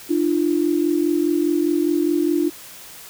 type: tone pair together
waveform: sine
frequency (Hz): 299.3 / 344.2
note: D4 / F4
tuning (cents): +33 / -25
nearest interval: major second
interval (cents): 242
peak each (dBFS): -19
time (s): 0.09-2.5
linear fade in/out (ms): 20
effects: white hiss -40 dBFS RMS until 3.09 s